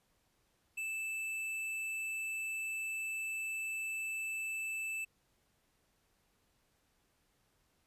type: tone with tanh clipping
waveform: sine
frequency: 2637 Hz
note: E7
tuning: in tune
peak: -38 dBFS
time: 0.77-5.05 s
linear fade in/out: 10 ms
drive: 12 dB
effects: pink hiss -75 dBFS RMS until 7.86 s + resampled to 32000 Hz